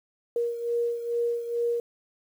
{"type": "beating tone pair", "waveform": "sine", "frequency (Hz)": [471.6, 473.9], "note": ["A#4", "A#4"], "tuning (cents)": [20, 28], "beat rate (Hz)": 2.3, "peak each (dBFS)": [-26, -32], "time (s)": [0.36, 1.8], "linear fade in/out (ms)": 2, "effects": ["9-bit"]}